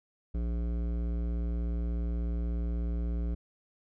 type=tone with hard clipping; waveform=sine; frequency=58.3 Hz; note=A#1; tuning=1 cent sharp; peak=-31 dBFS; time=0.34-3.35 s; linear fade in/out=10 ms; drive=14 dB; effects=none